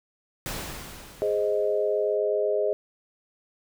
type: noise with exponential decay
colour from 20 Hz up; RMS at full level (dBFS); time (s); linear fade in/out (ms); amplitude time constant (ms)
pink; -31; 0.46-2.17; 0; 370
type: chord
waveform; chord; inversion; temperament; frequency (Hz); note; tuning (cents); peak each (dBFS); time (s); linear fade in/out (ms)
sine; Ab major; none; equal; 415.3 / 523.3 / 622.3; Ab4 / C5 / Eb5; 0 / 0 / 0; -25 / -29 / -26; 1.22-2.73; 0
effects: none